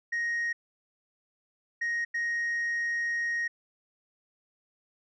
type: tone bursts at uneven times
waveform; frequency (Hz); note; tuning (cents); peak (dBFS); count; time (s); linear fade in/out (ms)
sine; 1873; A#6; +8; -25; 3; 0.12-0.53 / 1.81-2.05 / 2.14-3.48; 10
effects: tanh soft clip ceiling -26 dBFS